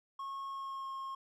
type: tone with pitch glide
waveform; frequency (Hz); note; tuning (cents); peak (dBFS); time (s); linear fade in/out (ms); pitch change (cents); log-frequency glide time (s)
triangle; 1091 to 1076.6; C#6 to C6; -28 to +49; -37; 0.19-1.15; 5; -23; 0.48-0.89
effects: none